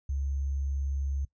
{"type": "tone with sample-and-hold", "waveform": "sine", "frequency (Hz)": 68.9, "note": "C#2", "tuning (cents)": -10, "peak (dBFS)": -28, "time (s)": [0.09, 1.25], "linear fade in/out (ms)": 5, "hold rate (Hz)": 6300, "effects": ["noise-tail reverb RT60 0.1 s tail -20 dB re dry", "resampled to 16000 Hz"]}